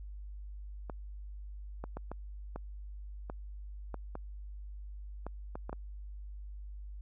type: clicks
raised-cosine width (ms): 1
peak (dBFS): -26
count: 12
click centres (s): 0.898 / 1.84 / 1.97 / 2.116 / 2.56 / 3.299 / 3.943 / 4.154 / 5.266 / 5.555 / 5.695 / 5.729
effects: added 50 Hz sine -42 dBFS peak until 7.01 s